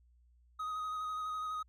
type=tone with vibrato; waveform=triangle; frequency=1255 Hz; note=D#6; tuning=15 cents sharp; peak=-34 dBFS; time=0.59-1.63 s; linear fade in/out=10 ms; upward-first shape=square; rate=12 Hz; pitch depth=15 cents each way; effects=added 60 Hz sine -63 dBFS peak until 1.68 s